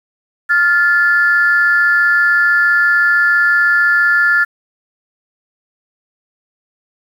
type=tone pair together; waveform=sine; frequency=1401.5 / 1737 Hz; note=F6 / A6; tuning=+6 / -23 cents; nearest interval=major third; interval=371 cents; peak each=-11 dBFS; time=0.49-4.45 s; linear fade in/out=20 ms; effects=tanh soft clip ceiling -2 dBFS + 7-bit